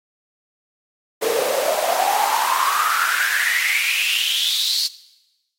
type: noise with high-pass filter sweep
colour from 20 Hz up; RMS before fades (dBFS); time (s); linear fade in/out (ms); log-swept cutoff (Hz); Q
pink; -20; 1.21-4.88; 20; 440 to 4500; 8.6
effects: noise-tail reverb RT60 1.0 s tail -18 dB re dry + AAC 48 kbps